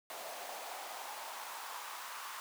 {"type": "noise with high-pass filter sweep", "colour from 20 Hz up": "pink", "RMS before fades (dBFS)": -45, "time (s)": [0.1, 2.4], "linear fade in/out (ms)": 0, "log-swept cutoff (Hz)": [630, 1100], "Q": 3.1, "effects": []}